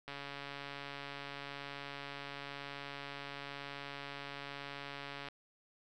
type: click train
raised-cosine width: 0.3 ms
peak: -28 dBFS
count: 735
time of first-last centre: 0.08-5.286 s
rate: 141 Hz
effects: none